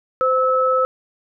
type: tone pair together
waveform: sine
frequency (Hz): 516.3 / 1301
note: C5 / E6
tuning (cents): -23 / -23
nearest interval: octave + major third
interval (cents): 1600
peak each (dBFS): -17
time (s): 0.21-0.85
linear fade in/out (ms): 0
effects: none